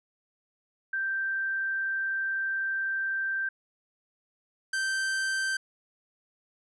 sine / 45% pulse tone pair in turn, 1568 / 1559 Hz, G6 / G6, 0 / -10 cents, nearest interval unison, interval 10 cents, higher first, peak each -27 dBFS, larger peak neither, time 0.93-3.49 / 4.73-5.57 s, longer first, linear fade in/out 5 ms, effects resampled to 24000 Hz

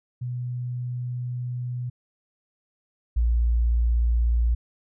sine tone pair in turn, 123.47 / 58.27 Hz, B2 / A#1, 0 / 0 cents, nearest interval octave + minor second, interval 1300 cents, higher first, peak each -27 / -18 dBFS, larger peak second, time 0.21-1.9 / 3.16-4.55 s, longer first, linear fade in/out 10 ms, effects none

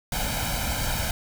pink noise with comb filter, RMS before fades -27 dBFS, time 0.12-1.11 s, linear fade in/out 2 ms, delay 1.3 ms, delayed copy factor +0.8, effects none

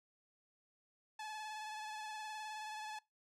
sawtooth tone with vibrato, 859 Hz, A5, 42 cents flat, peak -40 dBFS, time 1.19-2.99 s, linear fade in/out 5 ms, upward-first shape sine, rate 19 Hz, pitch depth 29 cents each way, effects noise-tail reverb RT60 0.2 s tail -22 dB re dry + low-pass 8000 Hz 12 dB/octave

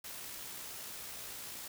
white noise with amplitude modulation, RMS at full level -44 dBFS, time 0.04-1.68 s, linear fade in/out 5 ms, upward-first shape sine, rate 60.2 Hz, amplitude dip 30%, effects none

